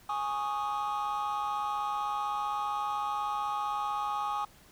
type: chord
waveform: triangle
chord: Ab suspended fourth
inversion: none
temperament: equal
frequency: 830.6 / 1108.7 / 1244.5 Hz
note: Ab5 / Db6 / Eb6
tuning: 0 / 0 / 0 cents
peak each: -30 / -33 / -32 dBFS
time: 0.09-4.45 s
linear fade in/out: 5 ms
effects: tanh soft clip ceiling -24 dBFS + pink hiss -58 dBFS RMS until 4.71 s